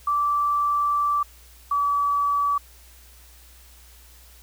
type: tone pair in turn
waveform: sine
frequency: 1165 / 1146.3 Hz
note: D6 / D6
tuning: -14 / -42 cents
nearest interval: unison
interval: 28 cents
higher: first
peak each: -19 dBFS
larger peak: neither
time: 0.07-1.23 / 1.71-2.58 s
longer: first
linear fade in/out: 5 ms
effects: added 60 Hz sine -49 dBFS peak until 4.42 s + white hiss -52 dBFS RMS until 4.42 s